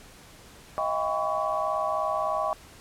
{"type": "tone cluster", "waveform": "sine", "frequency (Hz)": [631, 694, 797, 1008, 1124], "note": ["D#5", "F5", "G5", "B5", "C#6"], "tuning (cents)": [24, -11, 28, 35, 24], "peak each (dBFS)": [-29, -35, -32, -35, -29], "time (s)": [0.78, 2.53], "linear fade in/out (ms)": 0, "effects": ["pink hiss -50 dBFS RMS until 2.8 s", "low-pass 12000 Hz 12 dB/octave"]}